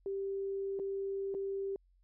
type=tone with dropouts; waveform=sine; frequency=392 Hz; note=G4; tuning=in tune; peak=-34 dBFS; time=0.06-1.76 s; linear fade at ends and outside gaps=1 ms; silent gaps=0.791-0.797 / 1.342-1.348 s; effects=added 45 Hz sine -65 dBFS peak until 2.03 s